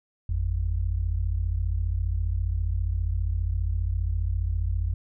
sine tone pair together, 51.02 / 85.9 Hz, G#1 / F2, -30 / -28 cents, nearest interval major sixth, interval 902 cents, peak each -26 dBFS, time 0.29-4.94 s, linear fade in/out 5 ms, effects none

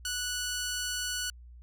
10% pulse tone, 1476 Hz, F#6, 5 cents flat, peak -23 dBFS, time 0.05-1.3 s, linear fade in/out 2 ms, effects added 60 Hz sine -47 dBFS peak until 1.62 s

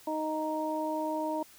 harmonic tone, 311 Hz, D#4, 1 cent flat, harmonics 1 / 2 / 3, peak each -34 / -34 / -34 dBFS, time 0.07-1.43 s, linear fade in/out 5 ms, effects white hiss -56 dBFS RMS until 1.58 s

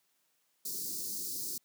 white band-stop noise, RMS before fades -38 dBFS, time 0.65-1.58 s, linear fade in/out 5 ms, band 420 to 4400 Hz, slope 48 dB/octave, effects white hiss -75 dBFS RMS until 1.64 s + high-pass 150 Hz 12 dB/octave

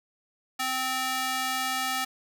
square tone with high-pass filter, 259.3 Hz, C4, 15 cents flat, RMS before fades -29 dBFS, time 0.59-2.05 s, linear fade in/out 10 ms, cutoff 1000 Hz, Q 0.77, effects none

